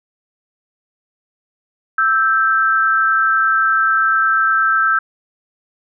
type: tone pair together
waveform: sine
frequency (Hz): 1319.5 / 1568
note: E6 / G6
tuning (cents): +1 / 0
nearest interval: minor third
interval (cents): 299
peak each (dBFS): -14 / -15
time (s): 1.98-4.99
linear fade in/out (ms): 5
effects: none